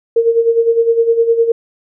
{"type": "tone with tremolo", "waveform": "sine", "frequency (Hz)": 461.1, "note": "A#4", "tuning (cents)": -19, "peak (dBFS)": -6, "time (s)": [0.16, 1.52], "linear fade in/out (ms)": 5, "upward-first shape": "sine", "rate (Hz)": 9.8, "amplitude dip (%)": 70, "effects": []}